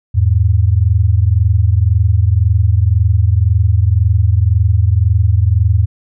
sine tone pair together, 83.5 / 105.41 Hz, E2 / G#2, +23 / +26 cents, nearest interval major third, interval 403 cents, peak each -11 dBFS, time 0.14-5.86 s, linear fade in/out 20 ms, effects none

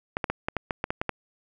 clicks, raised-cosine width 0.5 ms, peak -11 dBFS, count 10, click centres 0.169 / 0.242 / 0.3 / 0.485 / 0.567 / 0.708 / 0.841 / 0.905 / 1.015 / 1.093 s, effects none

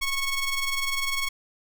sawtooth ring-modulated tone, 1100 Hz, C#6, 14 cents flat, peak -18 dBFS, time 0.01-1.29 s, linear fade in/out 10 ms, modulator 1110 Hz, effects none

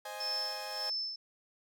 sawtooth chord, Ab major, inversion first, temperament equal, 523.3 / 622.3 / 830.6 Hz, C5 / Eb5 / Ab5, 0 / 0 / 0 cents, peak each -43 / -42 / -39 dBFS, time 0.05-0.9 s, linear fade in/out 5 ms
sine tone with tremolo, 5274 Hz, E8, in tune, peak -32 dBFS, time 0.2-1.16 s, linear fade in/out 5 ms, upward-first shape sine, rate 1.7 Hz, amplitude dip 75%
effects none

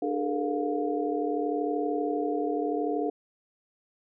sine tone cluster, 297 / 398.9 / 431.5 / 472.2 / 706 Hz, D4 / G4 / A4 / A#4 / F5, +20 / +30 / -34 / +22 / +19 cents, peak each -30 / -37 / -31 / -34 / -33 dBFS, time 0.02-3.1 s, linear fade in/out 5 ms, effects none

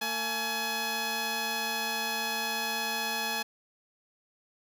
10% pulse tone pair together, 226.4 / 845 Hz, A3 / G#5, +50 / +30 cents, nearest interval octave + major seventh, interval 2280 cents, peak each -29 / -22 dBFS, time 0.01-3.43 s, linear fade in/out 10 ms, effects none

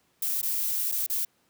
violet noise with dropouts, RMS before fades -28 dBFS, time 0.22-1.25 s, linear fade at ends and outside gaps 5 ms, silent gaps 0.416-0.428 / 0.917-0.921 / 1.065-1.098 s, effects pink hiss -68 dBFS RMS until 1.49 s + high-pass 100 Hz 12 dB/octave

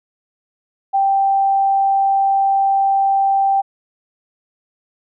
sine tone, 784 Hz, G5, in tune, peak -12 dBFS, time 0.93-3.62 s, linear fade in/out 20 ms, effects none

